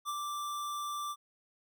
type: tone with ADSR envelope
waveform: square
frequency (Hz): 1174.7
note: D6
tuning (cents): 0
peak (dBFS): -33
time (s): 0.05-1.16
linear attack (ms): 40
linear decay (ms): 33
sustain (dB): -3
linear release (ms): 50
effects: none